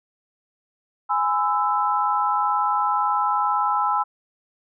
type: chord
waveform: sine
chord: E major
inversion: first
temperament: equal with one note detuned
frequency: 830.6 / 1012.6 / 1318.5 Hz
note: G#5 / B5 / E6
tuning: 0 / +43 / 0 cents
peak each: -23 dBFS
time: 1.09-4.04 s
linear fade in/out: 20 ms
effects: none